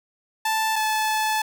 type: tone pair in turn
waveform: sawtooth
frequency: 880 / 867.4 Hz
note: A5 / A5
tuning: 0 / -25 cents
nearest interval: unison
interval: 25 cents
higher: first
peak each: -17 dBFS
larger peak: neither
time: 0.45-0.76 / 0.76-1.42 s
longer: second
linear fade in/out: 5 ms
effects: none